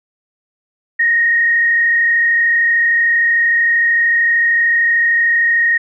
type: tone with frequency modulation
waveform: sine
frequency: 1865 Hz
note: A#6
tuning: in tune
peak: -10 dBFS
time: 0.99-5.78 s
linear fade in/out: 10 ms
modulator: 33.2 Hz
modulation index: 0.68
effects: none